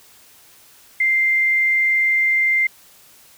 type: tone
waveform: sine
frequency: 2093 Hz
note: C7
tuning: in tune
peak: -14 dBFS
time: 1-2.67 s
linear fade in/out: 5 ms
effects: white hiss -49 dBFS RMS until 3.37 s